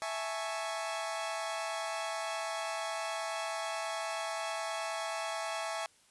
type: chord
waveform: sawtooth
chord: A major seventh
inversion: second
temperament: equal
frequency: 659.3 / 830.6 / 880 / 1108.7 Hz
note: E5 / G#5 / A5 / C#6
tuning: 0 / 0 / 0 / 0 cents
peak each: -34 / -37 / -40 / -38 dBFS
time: 0.02-5.86 s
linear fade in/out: 0 ms
effects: white hiss -65 dBFS RMS until 6.1 s + resampled to 24000 Hz